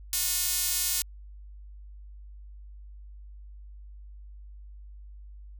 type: tone with high-pass filter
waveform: sawtooth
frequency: 360.9 Hz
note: F#4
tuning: 43 cents flat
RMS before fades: -28 dBFS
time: 0.13-1.02 s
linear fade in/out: 0 ms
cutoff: 6500 Hz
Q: 0.59
effects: added 50 Hz sine -43 dBFS peak until 5.59 s